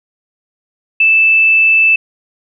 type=tone; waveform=sine; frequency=2637 Hz; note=E7; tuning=in tune; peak=-6 dBFS; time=1-1.96 s; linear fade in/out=5 ms; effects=none